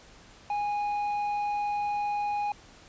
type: tone with tanh clipping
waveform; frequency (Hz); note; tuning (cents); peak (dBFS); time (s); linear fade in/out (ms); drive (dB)
triangle; 825; G#5; -12; -28; 0.5-2.52; 2; 10
effects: pink hiss -53 dBFS RMS until 2.88 s + resampled to 16000 Hz